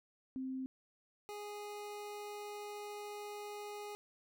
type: tone pair in turn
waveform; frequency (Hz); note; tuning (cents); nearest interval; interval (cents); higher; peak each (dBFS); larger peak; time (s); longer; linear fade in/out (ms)
sine / 25% pulse; 261.6 / 414.3; C4 / G#4; 0 / -4; minor sixth; 796; second; -38 / -40; first; 0.36-0.66 / 1.29-3.95; second; 0
effects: none